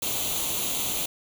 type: noise with comb filter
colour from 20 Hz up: white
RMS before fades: -28 dBFS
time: 0.02-1.06 s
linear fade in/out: 5 ms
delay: 0.29 ms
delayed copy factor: +0.7
effects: none